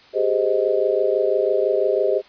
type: chord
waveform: sine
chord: Ab major seventh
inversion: third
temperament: just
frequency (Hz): 389.3 / 415.3 / 519.1 / 623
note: G4 / Ab4 / C5 / Eb5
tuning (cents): -12 / 0 / -14 / +2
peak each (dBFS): -22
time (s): 0.13-2.22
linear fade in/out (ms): 50
effects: white hiss -49 dBFS RMS until 2.28 s + resampled to 11025 Hz